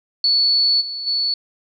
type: tone with level steps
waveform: sine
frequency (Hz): 4435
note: C#8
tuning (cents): 0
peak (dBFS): -13 / -25 / -17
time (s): 0.24-1.34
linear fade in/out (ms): 2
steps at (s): 0.8 / 1.06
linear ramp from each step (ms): 20
effects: none